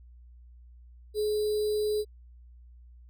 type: tone with sample-and-hold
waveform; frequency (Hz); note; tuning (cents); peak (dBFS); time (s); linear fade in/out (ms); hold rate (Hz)
sine; 422.7; G#4; +31; -25; 1.14-2.05; 50; 4410
effects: added 60 Hz sine -49 dBFS peak until 3.09 s